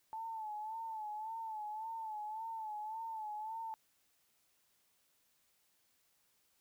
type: tone with vibrato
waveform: sine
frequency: 874 Hz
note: A5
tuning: 12 cents flat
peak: -40 dBFS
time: 0.13-3.74 s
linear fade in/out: 0 ms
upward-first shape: sine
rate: 1.8 Hz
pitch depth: 66 cents each way
effects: white hiss -75 dBFS RMS until 6.6 s